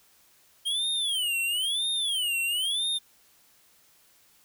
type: tone with vibrato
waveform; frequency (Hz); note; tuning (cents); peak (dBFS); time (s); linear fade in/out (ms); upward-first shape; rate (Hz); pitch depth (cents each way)
square; 3163; G7; +15; -26; 0.65-2.99; 20; sine; 1; 260
effects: white hiss -61 dBFS RMS until 4.44 s